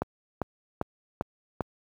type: click train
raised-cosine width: 1 ms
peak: -13 dBFS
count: 5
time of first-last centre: 0.02-1.607 s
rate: 2.52 Hz
effects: high-pass 60 Hz 12 dB/octave + 9-bit